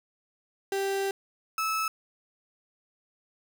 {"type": "tone pair in turn", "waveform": "35% pulse", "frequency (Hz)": [391.8, 1303.5], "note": ["G4", "E6"], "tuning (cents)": [-1, -20], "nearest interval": "octave + major sixth", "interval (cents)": 2081, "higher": "second", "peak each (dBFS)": -25, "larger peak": "neither", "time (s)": [[0.72, 1.11], [1.58, 1.88]], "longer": "first", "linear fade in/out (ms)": 2, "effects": []}